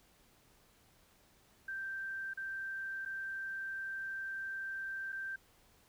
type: tone with dropouts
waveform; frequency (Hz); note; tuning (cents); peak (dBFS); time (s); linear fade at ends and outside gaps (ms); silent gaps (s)
sine; 1568; G6; 0; -38; 1.68-5.36; 5; 2.336-2.373 / 3.051-3.058 / 5.122-5.126
effects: pink hiss -67 dBFS RMS until 5.88 s